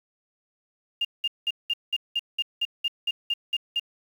sine tone bursts, 2814 Hz, F7, 12 cents sharp, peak -22 dBFS, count 13, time 1.01-3.797 s, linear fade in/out 5 ms, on 39 ms, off 190 ms, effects 8-bit

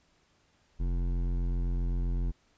sine tone with hard clipping, 43.86 Hz, F1, 8 cents sharp, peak -29 dBFS, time 0.79-2.32 s, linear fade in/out 20 ms, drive 13 dB, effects pink hiss -68 dBFS RMS until 2.57 s + resampled to 16000 Hz

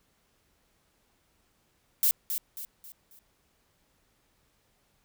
violet noise with echo, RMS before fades -23 dBFS, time 2.03-2.11 s, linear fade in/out 0 ms, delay 270 ms, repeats 4, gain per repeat -8 dB, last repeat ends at 3.19 s, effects pink hiss -70 dBFS RMS until 5.04 s

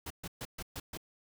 pink noise bursts, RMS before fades -41 dBFS, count 6, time 0.06-0.974 s, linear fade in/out 5 ms, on 44 ms, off 130 ms, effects none

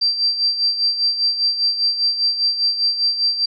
sine tone with tremolo, 4701 Hz, D8, 1 cent sharp, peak -13 dBFS, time 0.01-3.46 s, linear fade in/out 10 ms, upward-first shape sine, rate 5 Hz, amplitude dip 65%, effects none

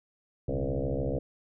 sine tone with frequency modulation, 207.7 Hz, G#3, in tune, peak -27 dBFS, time 0.48-1.19 s, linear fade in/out 5 ms, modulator 67 Hz, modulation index 5.7, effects none

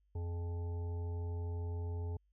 harmonic tone with a mistuned harmonic, 87.31 Hz, F2, in tune, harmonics 1 / 3 / 5 / 7 / 9 / 10, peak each -36 / -55 / -49 / -63 / -61 / -58 dBFS, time 0.15-2.17 s, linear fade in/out 5 ms, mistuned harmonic 5, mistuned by -50 cents, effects added 50 Hz sine -70 dBFS peak until 2.32 s

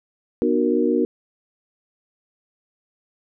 sine chord, B major seventh, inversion none, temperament equal with one note detuned, 246.9 / 303.8 / 370 / 466.2 Hz, B3 / D#4 / F#4 / A#4, 0 / -41 / 0 / 0 cents, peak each -22 dBFS, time 0.42-1.05 s, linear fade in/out 0 ms, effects none

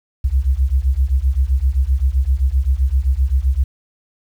sine beating tone pair, 62.3 / 70 Hz, B1 / C#2, +16 / +18 cents, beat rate 7.7 Hz, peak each -16 dBFS, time 0.24-3.64 s, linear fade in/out 10 ms, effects 8-bit

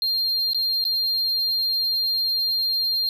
triangle tone with dropouts, 4197 Hz, C8, 5 cents sharp, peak -19 dBFS, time 0.02-3.09 s, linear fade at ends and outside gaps 1 ms, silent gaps 0.533-0.546 / 0.841-0.851 s, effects none

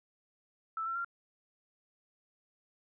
sine tone with pitch steps, 1318.5 / 1350.1 / 1382.5 Hz, E6 / E6 / F6, 0 / +41 / -18 cents, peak -33 dBFS, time 0.77-1.046 s, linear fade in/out 2 ms, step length 92 ms, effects none

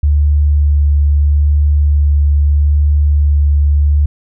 sine tone with vibrato, 73 Hz, D2, 10 cents flat, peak -7 dBFS, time 0.03-4.06 s, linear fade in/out 5 ms, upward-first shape sine, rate 0.78 Hz, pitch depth 11 cents each way, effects none

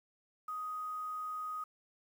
sine tone with quantisation, 1250 Hz, D#6, 8 cents sharp, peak -37 dBFS, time 0.48-1.64 s, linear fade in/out 5 ms, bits 10, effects none

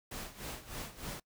pink noise with tremolo, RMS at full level -41 dBFS, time 0.11-1.2 s, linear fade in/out 5 ms, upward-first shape sine, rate 3.3 Hz, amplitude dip 80%, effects noise-tail reverb RT60 0.1 s tail -23 dB re dry

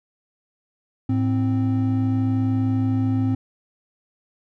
triangle tone pair together, 107.42 / 261.6 Hz, A2 / C4, -41 / 0 cents, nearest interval octave + minor third, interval 1541 cents, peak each -19 dBFS, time 1.09-3.35 s, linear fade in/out 5 ms, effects none

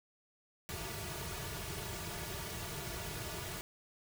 pink noise with comb filter, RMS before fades -42 dBFS, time 0.69-3.61 s, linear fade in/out 0 ms, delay 3.8 ms, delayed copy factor -0.9, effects none

